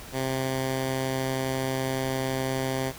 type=tone; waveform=10% pulse; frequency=131.9 Hz; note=C3; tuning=14 cents sharp; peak=-18 dBFS; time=0.12-2.93 s; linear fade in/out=50 ms; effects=pink hiss -43 dBFS RMS until 2.98 s